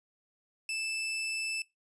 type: tone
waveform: sawtooth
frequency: 2637 Hz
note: E7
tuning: in tune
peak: -29 dBFS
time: 0.69-1.62 s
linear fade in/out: 2 ms
effects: noise-tail reverb RT60 0.2 s tail -22 dB re dry + resampled to 24000 Hz